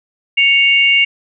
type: tone pair together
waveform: sine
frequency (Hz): 2218 / 2794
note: C#7 / F7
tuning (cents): 0 / 0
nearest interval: major third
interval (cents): 400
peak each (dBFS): -11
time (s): 0.37-1.05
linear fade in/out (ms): 10
effects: none